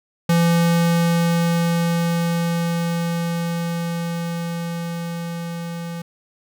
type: tone with level ramp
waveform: square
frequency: 169.3 Hz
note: E3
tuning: 46 cents sharp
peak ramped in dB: -14 to -28 dBFS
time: 0.29-6.02 s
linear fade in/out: 5 ms
effects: none